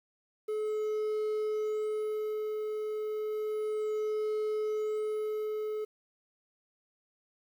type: tone with tremolo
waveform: triangle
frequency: 428.5 Hz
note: A4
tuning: 46 cents flat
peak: -27 dBFS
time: 0.48-5.85 s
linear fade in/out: 10 ms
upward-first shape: sine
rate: 0.32 Hz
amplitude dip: 30%
effects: 10-bit